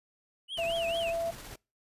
triangle tone with vibrato, 2882 Hz, F#7, 46 cents flat, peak -33 dBFS, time 0.48-1.14 s, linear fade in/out 50 ms, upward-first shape triangle, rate 4.5 Hz, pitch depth 260 cents each way
pink noise with tremolo, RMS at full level -44 dBFS, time 0.57-1.56 s, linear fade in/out 5 ms, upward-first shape square, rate 16 Hz, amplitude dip 30%
sine tone, 670 Hz, E5, 28 cents sharp, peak -29 dBFS, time 0.58-1.31 s, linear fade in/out 10 ms
effects noise-tail reverb RT60 0.3 s tail -26 dB re dry + resampled to 32000 Hz

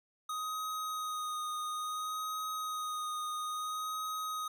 square tone with vibrato, 1248 Hz, D#6, 5 cents sharp, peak -36 dBFS, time 0.29-4.48 s, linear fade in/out 5 ms, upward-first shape sine, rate 0.59 Hz, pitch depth 18 cents each way, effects none

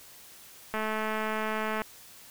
click train, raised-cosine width 0.5 ms, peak -17 dBFS, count 235, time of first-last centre 0.74-1.818 s, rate 217 Hz, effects white hiss -51 dBFS RMS until 2.3 s

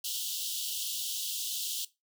pink high-pass noise, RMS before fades -35 dBFS, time 0.04-1.85 s, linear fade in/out 5 ms, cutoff 2900 Hz, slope 96 dB/octave, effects noise-tail reverb RT60 0.2 s tail -17 dB re dry

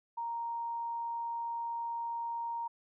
sine tone, 932.3 Hz, A#5, in tune, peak -34 dBFS, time 0.17-2.68 s, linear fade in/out 10 ms, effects none

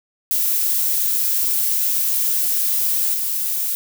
violet noise with level steps, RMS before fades -19 / -22 dBFS, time 0.31-3.75 s, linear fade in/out 0 ms, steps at 3.14 s, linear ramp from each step 2 ms, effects none

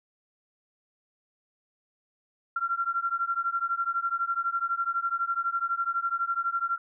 sine beating tone pair, 1366 / 1378 Hz, F6 / F6, -39 / -24 cents, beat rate 12 Hz, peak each -29 dBFS, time 2.56-6.78 s, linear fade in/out 5 ms, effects none

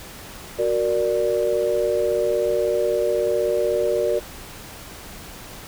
sine chord, Gb augmented, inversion none, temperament equal, 370 / 466.2 / 587.3 Hz, Gb4 / Bb4 / D5, 0 / 0 / 0 cents, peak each -24 / -22 / -22 dBFS, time 0.58-4.2 s, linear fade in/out 20 ms, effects pink hiss -39 dBFS RMS until 5.67 s

